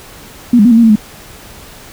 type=tone with pitch steps; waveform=sine; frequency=241.1 / 205.5 / 243.9 / 225.1 / 233.7 / 224.4 / 211.8 Hz; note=B3 / G#3 / B3 / A3 / A#3 / A3 / G#3; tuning=-41 / -18 / -21 / +40 / +5 / +34 / +34 cents; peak=-3 dBFS; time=0.53-0.957 s; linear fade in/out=5 ms; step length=61 ms; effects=pink hiss -35 dBFS RMS until 1.92 s